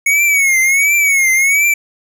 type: tone with vibrato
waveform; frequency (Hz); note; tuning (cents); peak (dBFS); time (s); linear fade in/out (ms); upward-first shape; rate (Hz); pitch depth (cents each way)
square; 2211; C#7; -5; -10; 0.06-1.74; 5; triangle; 1.4; 120
effects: none